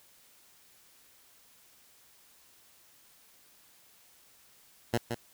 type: tone with echo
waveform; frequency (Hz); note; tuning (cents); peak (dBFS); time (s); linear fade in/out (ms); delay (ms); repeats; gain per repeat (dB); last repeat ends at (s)
10% pulse; 117.8; A#2; +19; -17; 4.93-4.98; 10; 170; 1; -6; 5.15
effects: white hiss -61 dBFS RMS until 5.33 s